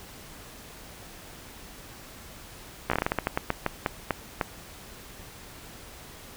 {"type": "slowing click train", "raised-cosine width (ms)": 0.5, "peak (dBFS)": -9, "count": 16, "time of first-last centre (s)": [2.9, 4.412], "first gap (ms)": 15, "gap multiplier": 1.24, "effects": ["pink hiss -46 dBFS RMS until 6.36 s"]}